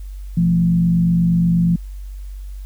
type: tone with frequency modulation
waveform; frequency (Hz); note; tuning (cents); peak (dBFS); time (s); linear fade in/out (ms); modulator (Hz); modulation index
sine; 171.5; F3; -31; -12; 0.37-1.76; 5; 48.4; 0.47
effects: added 48 Hz sine -28 dBFS peak until 2.65 s + white hiss -54 dBFS RMS until 2.65 s